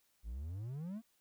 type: exponential sweep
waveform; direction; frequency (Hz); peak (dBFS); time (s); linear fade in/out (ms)
triangle; up; 50.8 to 235.7; -38; 0.23-1.02; 50
effects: white hiss -75 dBFS RMS until 1.2 s